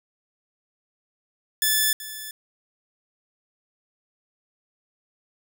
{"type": "tone with echo", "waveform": "5% pulse", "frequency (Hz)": 1737, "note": "A6", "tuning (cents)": -23, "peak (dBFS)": -8, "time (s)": [1.62, 1.93], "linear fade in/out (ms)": 2, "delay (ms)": 380, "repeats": 1, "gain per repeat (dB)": -15, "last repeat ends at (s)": 2.31, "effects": []}